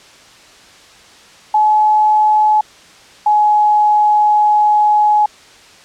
sine tone pair in turn, 853 / 842.2 Hz, G#5 / G#5, +46 / +24 cents, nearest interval unison, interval 22 cents, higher first, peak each -8 dBFS, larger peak neither, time 1.54-2.61 / 3.26-5.26 s, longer second, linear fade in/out 5 ms, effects white hiss -42 dBFS RMS until 5.84 s + low-pass 6000 Hz 12 dB/octave

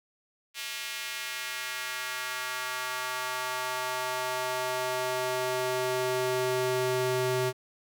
square tone with high-pass filter sweep, 127.4 Hz, C3, 46 cents flat, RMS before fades -31 dBFS, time 0.54-7.53 s, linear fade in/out 50 ms, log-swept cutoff 2600 to 260 Hz, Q 1.3, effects none

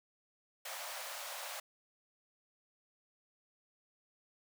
pink high-pass noise, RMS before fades -44 dBFS, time 0.65-1.6 s, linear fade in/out 5 ms, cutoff 530 Hz, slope 96 dB/octave, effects none

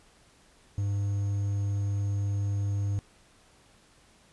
triangle tone with quantisation, 100.5 Hz, G2, 44 cents sharp, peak -24 dBFS, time 0.78-2.99 s, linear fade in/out 0 ms, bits 9, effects pink hiss -60 dBFS RMS until 4.32 s + resampled to 24000 Hz

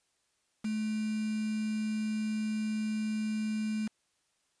sine tone with quantisation, 215.7 Hz, A3, 34 cents flat, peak -30 dBFS, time 0.64-3.88 s, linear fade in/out 10 ms, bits 7, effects white hiss -75 dBFS RMS until 4.6 s + resampled to 22050 Hz

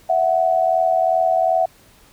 sine tone pair together, 659.4 / 742 Hz, E5 / F#5, 0 / +5 cents, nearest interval major second, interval 205 cents, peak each -17 dBFS, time 0.09-1.66 s, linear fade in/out 10 ms, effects pink hiss -51 dBFS RMS until 2.12 s

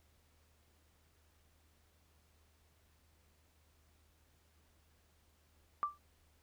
sine tone with exponential decay, 1174.7 Hz, D6, in tune, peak -28 dBFS, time 5.83-5.98 s, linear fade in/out 0 ms, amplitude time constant 32 ms, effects added 77 Hz sine -70 dBFS peak until 6.42 s + pink hiss -73 dBFS RMS until 6.42 s

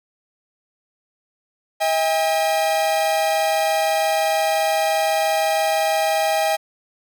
45% pulse tone pair together, 640 / 805.8 Hz, D#5 / G5, +49 / +48 cents, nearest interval major third, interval 399 cents, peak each -20 dBFS, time 1.8-6.57 s, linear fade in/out 20 ms, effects none

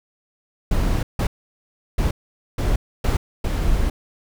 brown noise bursts at uneven times, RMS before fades -19 dBFS, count 6, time 0.71-1.03 / 1.19-1.27 / 1.98-2.11 / 2.58-2.76 / 3.04-3.17 / 3.44-3.9 s, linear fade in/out 5 ms, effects none

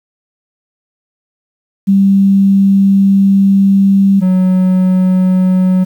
sine / triangle tone pair in turn, 196 / 185 Hz, G3 / F#3, 0 / 0 cents, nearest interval minor second, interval 100 cents, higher first, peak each -5 dBFS, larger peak neither, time 1.87-4.21 / 4.21-5.85 s, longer first, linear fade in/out 20 ms, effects 7-bit

